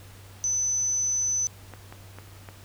sine tone, 6040 Hz, F#8, 35 cents sharp, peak -23 dBFS, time 0.44-1.47 s, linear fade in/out 0 ms
clicks, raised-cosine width 0.5 ms, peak -26 dBFS, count 4, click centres 1.737 / 1.925 / 2.186 / 2.488 s
effects added 97 Hz sine -46 dBFS peak until 2.64 s + pink hiss -51 dBFS RMS until 2.64 s

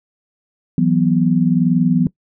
sine chord, E suspended second, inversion none, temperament equal, 164.81 / 185 / 246.9 Hz, E3 / F#3 / B3, 0 / 0 / 0 cents, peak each -16 dBFS, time 0.78-2.07 s, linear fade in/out 2 ms, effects noise-tail reverb RT60 0.1 s tail -21 dB re dry

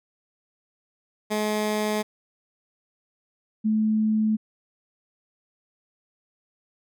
15% pulse / sine tone pair in turn, 212.5 / 216.7 Hz, G#3 / A3, +40 / -26 cents, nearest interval unison, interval 34 cents, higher second, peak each -17 / -19 dBFS, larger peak first, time 1.3-2.03 / 3.64-4.37 s, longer neither, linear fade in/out 20 ms, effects none

